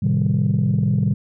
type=chord; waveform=sine; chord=A half-diminished seventh; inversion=none; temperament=equal; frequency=110 / 130.81 / 155.56 / 196 Hz; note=A2 / C3 / Eb3 / G3; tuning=0 / 0 / 0 / 0 cents; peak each=-20 dBFS; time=0.02-1.14 s; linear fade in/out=10 ms; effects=tanh soft clip ceiling -10 dBFS